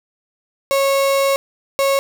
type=tone pair in turn; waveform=35% pulse; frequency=549 / 549 Hz; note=C#5 / C#5; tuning=-17 / -17 cents; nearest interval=unison; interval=0 cents; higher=neither; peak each=-12 dBFS; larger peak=neither; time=0.71-1.36 / 1.79-1.99 s; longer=first; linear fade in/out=0 ms; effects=none